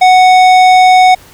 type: tone with tanh clipping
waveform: sine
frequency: 740 Hz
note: F#5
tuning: in tune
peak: -4 dBFS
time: 0.01-1.15 s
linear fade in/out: 10 ms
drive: 15 dB
effects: pink hiss -39 dBFS RMS until 1.33 s